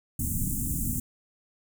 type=band-stop noise; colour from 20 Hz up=pink; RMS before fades=-29 dBFS; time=0.19-1 s; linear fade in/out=5 ms; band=280 to 7300 Hz; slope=48 dB/octave; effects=none